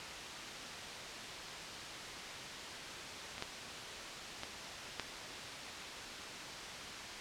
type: clicks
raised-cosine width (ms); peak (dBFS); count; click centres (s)
0.2; -25 / -19 / -22 / -18; 4; 3.381 / 3.424 / 4.434 / 4.997
effects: white hiss -44 dBFS RMS until 7.2 s + low-pass 5000 Hz 12 dB/octave